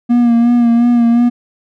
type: tone with vibrato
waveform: triangle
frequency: 237.1 Hz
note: A#3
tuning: 30 cents sharp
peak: -5 dBFS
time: 0.09-1.3 s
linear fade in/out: 20 ms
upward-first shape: sine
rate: 2.8 Hz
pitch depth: 33 cents each way
effects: none